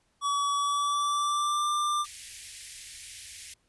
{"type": "tone with pitch glide", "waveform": "square", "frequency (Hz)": [1139, 1188.7], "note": ["C#6", "D6"], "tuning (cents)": [47, 21], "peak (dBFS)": -26, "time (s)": [0.21, 2.06], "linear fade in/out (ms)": 50, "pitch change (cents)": 74, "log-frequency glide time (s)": [0.55, 1.69]}
{"type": "band-stop noise", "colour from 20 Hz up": "white", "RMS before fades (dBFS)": -42, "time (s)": [2.04, 3.54], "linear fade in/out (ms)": 5, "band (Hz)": [100, 1800], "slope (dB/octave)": 48}
{"effects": ["pink hiss -71 dBFS RMS until 3.68 s", "resampled to 24000 Hz"]}